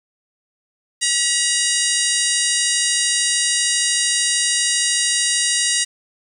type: harmonic tone with a mistuned harmonic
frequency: 953 Hz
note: A#5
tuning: 38 cents sharp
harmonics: 2 / 3 / 4 / 5 / 6 / 7 / 8 / 9 / 10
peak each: -25 / -25 / -25 / -25 / -25 / -25 / -25 / -25 / -25 dBFS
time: 1.01-5.85 s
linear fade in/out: 20 ms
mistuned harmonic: 2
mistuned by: +25 cents
effects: 8-bit